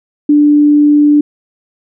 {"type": "tone", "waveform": "sine", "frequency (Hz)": 294.5, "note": "D4", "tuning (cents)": 5, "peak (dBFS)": -4, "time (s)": [0.29, 1.21], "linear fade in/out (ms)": 5, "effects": []}